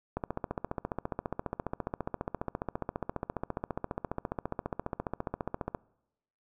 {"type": "click train", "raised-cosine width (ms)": 1, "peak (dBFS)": -18, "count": 83, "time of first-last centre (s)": [0.17, 5.748], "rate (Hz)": 14.7, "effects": ["noise-tail reverb RT60 0.9 s tail -25 dB re dry"]}